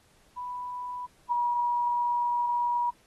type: tone pair in turn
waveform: sine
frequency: 987.8 / 961.9 Hz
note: B5 / B5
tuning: 0 / -46 cents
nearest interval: unison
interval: 46 cents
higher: first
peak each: -33 / -24 dBFS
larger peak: second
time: 0.36-1.07 / 1.29-2.91 s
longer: second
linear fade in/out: 20 ms
effects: pink hiss -63 dBFS RMS until 3.06 s + AAC 32 kbps